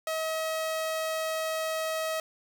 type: tone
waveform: sawtooth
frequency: 638 Hz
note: D#5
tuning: 43 cents sharp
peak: -25 dBFS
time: 0.07-2.2 s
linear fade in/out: 2 ms
effects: none